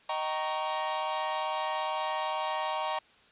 45% pulse chord, Eb dominant seventh, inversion none, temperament equal with one note detuned, 622.3 / 771 / 932.3 / 1108.7 Hz, Eb5 / G5 / Bb5 / Db6, 0 / -29 / 0 / 0 cents, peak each -36 / -36 / -34 / -36 dBFS, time 0.09-2.99 s, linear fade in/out 5 ms, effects white hiss -60 dBFS RMS until 3.31 s + resampled to 8000 Hz

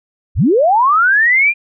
sine linear sweep, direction up, 36.71 to 2441 Hz, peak -8 dBFS, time 0.35-1.54 s, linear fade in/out 50 ms, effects none

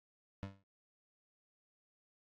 25% pulse tone with exponential decay, 98 Hz, G2, in tune, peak -34 dBFS, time 0.43-0.63 s, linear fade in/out 0 ms, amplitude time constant 43 ms, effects low-pass 4000 Hz 12 dB/octave + Opus 48 kbps

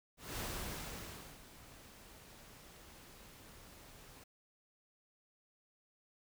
pink noise with ADSR envelope, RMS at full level -41 dBFS, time 0.17-4.24 s, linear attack 220 ms, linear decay 990 ms, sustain -16 dB, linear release 7 ms, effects none

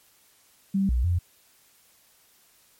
sine tone with pitch steps, 194.9 / 60.9 / 87.8 Hz, G3 / B1 / F2, -10 / -24 / +10 cents, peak -20 dBFS, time 0.74-1.19 s, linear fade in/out 10 ms, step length 150 ms, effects white hiss -60 dBFS RMS until 2.79 s + MP3 64 kbps

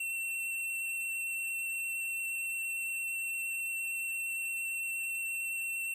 square tone with vibrato, 2707 Hz, E7, 45 cents sharp, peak -34 dBFS, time 0-5.94 s, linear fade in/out 5 ms, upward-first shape sine, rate 8.7 Hz, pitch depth 8 cents each way, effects 10-bit

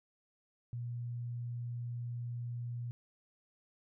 sine tone, 120 Hz, B2, 49 cents flat, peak -37 dBFS, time 0.73-2.91 s, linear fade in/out 0 ms, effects none

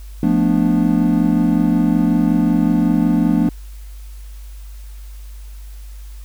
triangle chord, B half-diminished seventh, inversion second, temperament equal with one note detuned, 174.61 / 220 / 245.4 / 293.7 Hz, F3 / A3 / B3 / D4, 0 / 0 / -11 / 0 cents, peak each -16 dBFS, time 0.23-3.49 s, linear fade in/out 2 ms, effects added 50 Hz sine -31 dBFS peak until 6.24 s + white hiss -49 dBFS RMS until 6.24 s

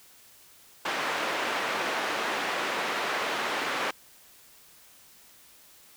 white band-pass noise, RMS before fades -30 dBFS, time 0.85-3.91 s, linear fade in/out 5 ms, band 330 to 2000 Hz, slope 12 dB/octave, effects white hiss -55 dBFS RMS until 5.96 s

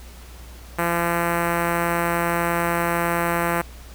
5% pulse tone with notch filter, 170.8 Hz, F3, 38 cents flat, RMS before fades -22 dBFS, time 0.78-3.62 s, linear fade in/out 10 ms, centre 4900 Hz, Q 0.61, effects added 60 Hz sine -39 dBFS peak until 3.94 s + pink hiss -46 dBFS RMS until 3.94 s

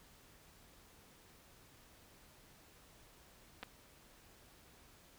clicks, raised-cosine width 0.3 ms, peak -29 dBFS, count 2, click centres 3.629 / 3.633 s, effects pink hiss -63 dBFS RMS until 5.18 s

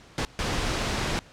pink noise bursts at uneven times, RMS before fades -27 dBFS, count 2, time 0.18-0.25 / 0.39-1.19 s, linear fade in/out 0 ms, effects pink hiss -51 dBFS RMS until 1.32 s + low-pass 6000 Hz 12 dB/octave

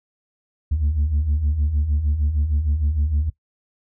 sine beating tone pair, 69.5 / 76 Hz, C#2 / D#2, +5 / -40 cents, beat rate 6.5 Hz, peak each -23 / -17 dBFS, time 0.71-3.3 s, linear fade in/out 10 ms, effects noise-tail reverb RT60 0.1 s tail -19 dB re dry + tanh soft clip ceiling -14 dBFS

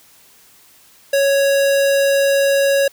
square tone, 554.4 Hz, C#5, in tune, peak -13 dBFS, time 1.13-2.88 s, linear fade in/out 5 ms, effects white hiss -49 dBFS RMS until 2.92 s

